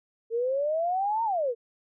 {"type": "exponential two-way sweep", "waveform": "sine", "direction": "up then down", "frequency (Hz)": [447.8, 929, 447.8], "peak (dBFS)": -24, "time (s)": [0.3, 1.55], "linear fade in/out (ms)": 50, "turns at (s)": 1.24, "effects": []}